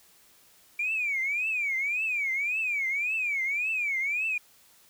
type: tone with vibrato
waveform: sine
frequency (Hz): 2349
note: D7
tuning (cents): 0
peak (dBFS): -25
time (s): 0.79-4.38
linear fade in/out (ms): 5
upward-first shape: triangle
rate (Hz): 1.8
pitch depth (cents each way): 230
effects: tanh soft clip ceiling -21 dBFS + white hiss -59 dBFS RMS until 4.89 s